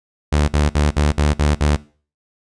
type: tone bursts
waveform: sawtooth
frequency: 74 Hz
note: D2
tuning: 14 cents sharp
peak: -9 dBFS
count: 7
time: 0.32-1.764 s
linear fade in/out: 10 ms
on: 160 ms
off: 54 ms
effects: noise-tail reverb RT60 0.4 s tail -20 dB re dry + resampled to 22050 Hz